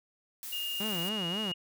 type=noise; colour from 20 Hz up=blue; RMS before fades=-41 dBFS; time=0.43-1.09 s; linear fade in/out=0 ms
type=tone with pitch glide; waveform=sine; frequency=2835 to 2866 Hz; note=F7 to F7; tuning=+25 to +44 cents; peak=-33 dBFS; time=0.52-1.54 s; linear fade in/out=10 ms; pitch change=+19 cents; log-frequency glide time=0.81-1.25 s
type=tone with vibrato; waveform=sawtooth; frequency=191.3 Hz; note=G3; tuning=42 cents flat; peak=-30 dBFS; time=0.8-1.52 s; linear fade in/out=5 ms; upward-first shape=sine; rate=3.7 Hz; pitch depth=240 cents each way
effects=none